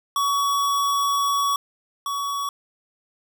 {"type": "tone pair in turn", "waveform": "square", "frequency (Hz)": [1127, 1127], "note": ["C#6", "C#6"], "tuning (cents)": [28, 28], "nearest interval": "unison", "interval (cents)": 0, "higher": "neither", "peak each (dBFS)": [-20, -25], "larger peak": "first", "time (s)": [[0.16, 1.56], [2.06, 2.49]], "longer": "first", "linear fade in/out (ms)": 2, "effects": []}